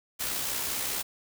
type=noise with amplitude modulation; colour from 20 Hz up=white; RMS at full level=-30 dBFS; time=0.19-1.03 s; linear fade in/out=20 ms; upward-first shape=sine; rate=64.9 Hz; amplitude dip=35%; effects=none